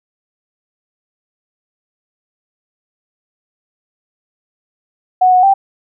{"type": "tone with pitch steps", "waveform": "sine", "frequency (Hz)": [738, 733, 783], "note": ["F#5", "F#5", "G5"], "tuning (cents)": [-5, -16, -2], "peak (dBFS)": -6, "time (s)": [5.21, 5.54], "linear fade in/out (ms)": 10, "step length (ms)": 110, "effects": []}